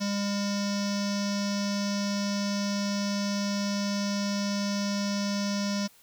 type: tone with low-pass filter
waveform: square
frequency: 201.7 Hz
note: G3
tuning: 50 cents sharp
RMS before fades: -29 dBFS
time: 0-5.88 s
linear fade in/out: 20 ms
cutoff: 5500 Hz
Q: 6.3
effects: white hiss -58 dBFS RMS until 6.02 s